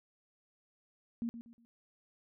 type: tone with echo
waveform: sine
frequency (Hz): 233.1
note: A#3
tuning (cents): 0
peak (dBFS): -33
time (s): 1.22-1.29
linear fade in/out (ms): 0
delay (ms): 120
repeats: 3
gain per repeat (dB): -10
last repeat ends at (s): 1.65
effects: none